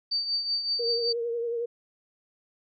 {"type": "tone with tremolo", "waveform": "sine", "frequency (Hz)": 4609, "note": "D8", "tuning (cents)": -33, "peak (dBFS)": -23, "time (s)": [0.11, 1.13], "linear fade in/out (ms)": 10, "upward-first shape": "triangle", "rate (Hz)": 5.3, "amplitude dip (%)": 65}
{"type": "tone with vibrato", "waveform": "sine", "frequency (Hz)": 468.8, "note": "A#4", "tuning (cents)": 10, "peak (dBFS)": -27, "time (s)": [0.79, 1.66], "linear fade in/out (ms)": 10, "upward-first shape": "triangle", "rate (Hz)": 11, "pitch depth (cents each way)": 42}
{"effects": []}